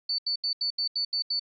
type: tone bursts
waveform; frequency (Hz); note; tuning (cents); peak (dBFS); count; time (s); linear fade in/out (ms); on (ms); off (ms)
sine; 4500; C#8; +25; -25; 8; 0.09-1.396; 5; 95; 78
effects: none